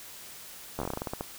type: slowing click train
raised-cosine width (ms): 1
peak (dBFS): -18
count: 13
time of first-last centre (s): 0.79-1.209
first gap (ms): 12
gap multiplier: 1.18
effects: white hiss -46 dBFS RMS until 1.38 s